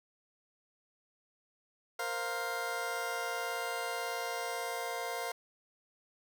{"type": "chord", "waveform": "20% pulse", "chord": "Bb suspended second", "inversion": "none", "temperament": "just", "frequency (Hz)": [466.2, 524.4, 699.2], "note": ["Bb4", "C5", "F5"], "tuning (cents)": [0, 4, 2], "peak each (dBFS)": [-35, -36, -33], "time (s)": [1.99, 5.32], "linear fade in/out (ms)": 5, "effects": []}